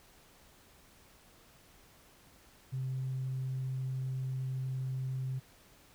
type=tone; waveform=sine; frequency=130.81 Hz; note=C3; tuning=in tune; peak=-32 dBFS; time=2.72-5.4 s; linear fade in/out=20 ms; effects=tanh soft clip ceiling -29 dBFS + pink hiss -61 dBFS RMS until 5.94 s